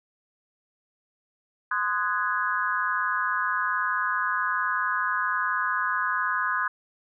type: chord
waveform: sine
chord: Ab dominant seventh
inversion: first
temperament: equal with one note detuned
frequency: 1032.7 / 1244.5 / 1480 / 1661.2 Hz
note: C6 / Eb6 / Gb6 / Ab6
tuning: -23 / 0 / 0 / 0 cents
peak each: -29 dBFS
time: 1.71-6.68 s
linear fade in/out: 5 ms
effects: none